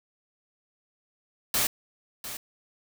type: noise with echo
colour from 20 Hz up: white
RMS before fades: -25 dBFS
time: 1.54-1.67 s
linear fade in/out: 2 ms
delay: 700 ms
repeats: 1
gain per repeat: -12 dB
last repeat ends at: 2.37 s
effects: none